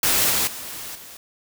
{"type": "noise with level steps", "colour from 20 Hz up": "white", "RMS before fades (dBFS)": [-19, -21, -34, -41], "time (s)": [0.03, 1.17], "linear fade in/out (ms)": 2, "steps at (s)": [0.3, 0.47, 0.95], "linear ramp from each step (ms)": 5, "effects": []}